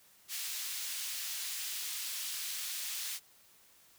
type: high-pass noise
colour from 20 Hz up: pink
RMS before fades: -39 dBFS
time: 0.28-3.2 s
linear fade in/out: 50 ms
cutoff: 3200 Hz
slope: 12 dB/octave
effects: white hiss -63 dBFS RMS until 3.98 s